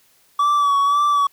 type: tone with vibrato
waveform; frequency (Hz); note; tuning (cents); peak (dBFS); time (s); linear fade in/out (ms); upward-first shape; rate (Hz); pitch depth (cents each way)
triangle; 1145; D6; -44; -12; 0.39-1.27; 5; sine; 1.9; 39
effects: white hiss -57 dBFS RMS until 1.32 s